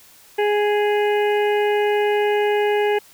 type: harmonic tone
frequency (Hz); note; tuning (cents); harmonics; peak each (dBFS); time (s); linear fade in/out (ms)
415.3; G#4; 0; 1 / 2 / 4 / 5 / 6 / 7; -17 / -23 / -29 / -31 / -33 / -34; 0.38-2.99; 10
effects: white hiss -49 dBFS RMS until 3.13 s